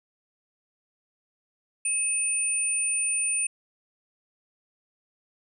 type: tone pair together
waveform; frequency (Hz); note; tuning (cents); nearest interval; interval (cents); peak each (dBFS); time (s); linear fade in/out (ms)
sine; 2573 / 9180; E7 / D9; -43 / -40; octave + minor seventh; 2203; -31 / -24; 1.85-3.47; 5
effects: none